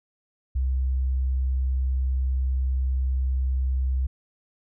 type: tone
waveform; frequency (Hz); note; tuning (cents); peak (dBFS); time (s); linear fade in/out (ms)
sine; 65; C2; -11; -21; 0.55-4.07; 10
effects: none